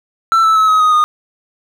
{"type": "tone with pitch steps", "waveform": "triangle", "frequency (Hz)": [1336, 1313.8, 1292, 1270.5, 1249.4, 1228.7], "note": ["E6", "E6", "E6", "D#6", "D#6", "D#6"], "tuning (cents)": [23, -6, -35, 36, 7, -22], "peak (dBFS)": -6, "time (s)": [0.32, 1.04], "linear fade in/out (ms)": 0, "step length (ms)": 120, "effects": []}